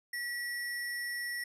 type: tone with sample-and-hold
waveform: sine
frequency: 1932 Hz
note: B6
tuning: 39 cents flat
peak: -34 dBFS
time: 0.13-1.44 s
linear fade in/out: 5 ms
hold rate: 7350 Hz
effects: resampled to 32000 Hz